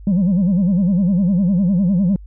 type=tone with vibrato; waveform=sine; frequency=186.6 Hz; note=F#3; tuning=15 cents sharp; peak=-10 dBFS; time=0.07-2.16 s; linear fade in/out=2 ms; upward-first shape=sine; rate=9.9 Hz; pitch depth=170 cents each way; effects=tanh soft clip ceiling -11 dBFS + added 50 Hz sine -34 dBFS peak until 2.26 s